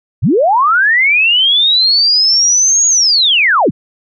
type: linear two-way sweep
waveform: sine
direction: up then down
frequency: 75.6 to 6740 to 75.6 Hz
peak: -7 dBFS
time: 0.22-3.71 s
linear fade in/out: 20 ms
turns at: 2.87 s
effects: none